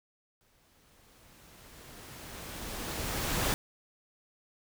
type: noise with exponential growth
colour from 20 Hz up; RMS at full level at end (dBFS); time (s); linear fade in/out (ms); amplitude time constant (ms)
pink; -29; 0.41-3.54; 0; 680
effects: none